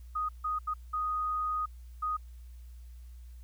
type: tone bursts at uneven times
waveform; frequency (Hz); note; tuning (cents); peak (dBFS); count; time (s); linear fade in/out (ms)
sine; 1244.5; D#6; 0; -29; 5; 0.15-0.29 / 0.44-0.59 / 0.67-0.74 / 0.93-1.66 / 2.02-2.17; 10
effects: added 60 Hz sine -45 dBFS peak until 3.43 s + white hiss -68 dBFS RMS until 3.43 s